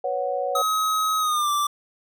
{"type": "chord", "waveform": "sine", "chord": "B suspended second", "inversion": "none", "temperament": "equal", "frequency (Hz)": [493.9, 554.4, 740], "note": ["B4", "C#5", "F#5"], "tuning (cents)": [0, 0, 0], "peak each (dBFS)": [-29, -26, -27], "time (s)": [0.04, 0.62], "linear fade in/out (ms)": 5}
{"type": "tone with pitch glide", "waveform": "square", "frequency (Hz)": [1271, 1172.3], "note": ["D#6", "D6"], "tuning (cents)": [36, -3], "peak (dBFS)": -21, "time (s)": [0.55, 1.67], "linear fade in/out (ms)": 5, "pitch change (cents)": -139, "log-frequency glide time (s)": [1.19, 1.5]}
{"effects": []}